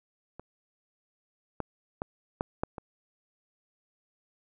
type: clicks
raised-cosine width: 1 ms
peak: -28 / -17 / -18 / -14 / -14 / -24 dBFS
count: 6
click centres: 0.396 / 1.603 / 2.019 / 2.409 / 2.635 / 2.782 s
effects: none